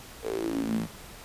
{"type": "tone with high-pass filter sweep", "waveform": "sawtooth", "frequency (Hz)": 56.1, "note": "A1", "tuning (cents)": 34, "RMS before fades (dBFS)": -30, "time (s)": [0.22, 0.88], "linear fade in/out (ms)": 50, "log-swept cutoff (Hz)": [470, 180], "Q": 9.6, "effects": ["pink hiss -46 dBFS RMS until 1.24 s", "resampled to 32000 Hz"]}